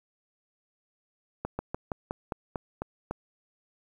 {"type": "slowing click train", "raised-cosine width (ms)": 1, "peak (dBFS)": -17, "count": 9, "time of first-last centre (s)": [1.45, 3.11], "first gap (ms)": 140, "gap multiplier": 1.11, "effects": ["9-bit"]}